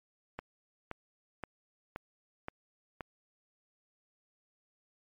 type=click train; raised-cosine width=0.5 ms; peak=-23 dBFS; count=6; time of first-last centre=0.39-3.008 s; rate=1.91 Hz; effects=MP3 64 kbps